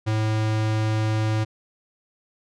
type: tone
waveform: square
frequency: 108.9 Hz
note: A2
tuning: 17 cents flat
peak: -21 dBFS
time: 0.06-1.45 s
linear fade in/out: 20 ms
effects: low-pass 6000 Hz 12 dB/octave